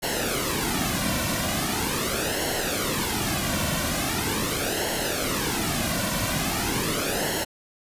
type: noise with flanger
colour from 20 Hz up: pink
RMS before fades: -26 dBFS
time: 0.02-7.45 s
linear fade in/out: 20 ms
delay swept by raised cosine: 0.82 to 2.42 ms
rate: 0.41 Hz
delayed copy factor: -0.7
effects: resampled to 32000 Hz